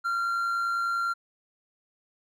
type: tone with amplitude modulation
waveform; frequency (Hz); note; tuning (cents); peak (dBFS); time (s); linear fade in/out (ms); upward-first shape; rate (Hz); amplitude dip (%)
triangle; 1379; F6; -22; -22; 0.04-1.14; 20; sine; 110; 30
effects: none